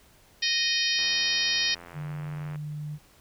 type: harmonic tone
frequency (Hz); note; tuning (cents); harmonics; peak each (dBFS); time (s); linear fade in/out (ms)
620; D#5; -6; 3 / 4 / 5 / 6 / 7 / 8 / 9; -31 / -31 / -31 / -31 / -31 / -31 / -31; 0.42-1.75; 10
type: click train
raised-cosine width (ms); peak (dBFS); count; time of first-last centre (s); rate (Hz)
0.5; -29; 136; 0.99-2.558; 86.1
type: tone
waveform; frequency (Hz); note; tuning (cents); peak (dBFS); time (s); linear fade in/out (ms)
sine; 150; D3; +37; -32; 1.93-2.99; 50
effects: pink hiss -58 dBFS RMS until 3.2 s